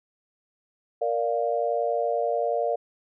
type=chord; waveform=sine; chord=Bb major; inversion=none; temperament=equal; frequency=466.2 / 587.3 / 698.5 Hz; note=Bb4 / D5 / F5; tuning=0 / 0 / 0 cents; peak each=-27 dBFS; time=1.01-2.76 s; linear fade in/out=10 ms; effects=none